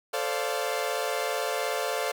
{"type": "chord", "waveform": "sawtooth", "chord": "D minor seventh", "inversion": "second", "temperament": "equal with one note detuned", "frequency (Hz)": [440, 523.3, 579.2, 698.5], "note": ["A4", "C5", "D5", "F5"], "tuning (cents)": [0, 0, -24, 0], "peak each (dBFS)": -29, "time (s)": [0.13, 2.12], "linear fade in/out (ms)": 10, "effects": []}